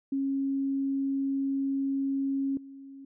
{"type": "tone with level steps", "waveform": "sine", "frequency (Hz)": 273.1, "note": "C#4", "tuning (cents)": -26, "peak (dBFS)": [-26, -43], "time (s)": [0.12, 3.05], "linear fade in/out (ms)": 5, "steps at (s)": 2.57, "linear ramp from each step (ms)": 2, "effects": []}